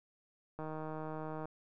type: click train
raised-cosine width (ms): 1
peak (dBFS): -29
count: 136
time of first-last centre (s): 0.59-1.455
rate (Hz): 156
effects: none